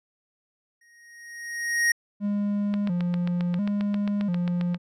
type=tone with exponential growth; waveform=square; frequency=1874 Hz; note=A#6; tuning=9 cents sharp; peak=-18 dBFS; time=0.81-1.92 s; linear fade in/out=5 ms; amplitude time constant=240 ms
type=tone with vibrato; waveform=triangle; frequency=189.5 Hz; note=F#3; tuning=42 cents sharp; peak=-21 dBFS; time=2.2-4.78 s; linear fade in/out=50 ms; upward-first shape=square; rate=0.72 Hz; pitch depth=130 cents each way
type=click train; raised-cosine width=0.3 ms; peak=-19 dBFS; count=16; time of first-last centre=2.74-4.745 s; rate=7.48 Hz
effects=low-pass 11000 Hz 12 dB/octave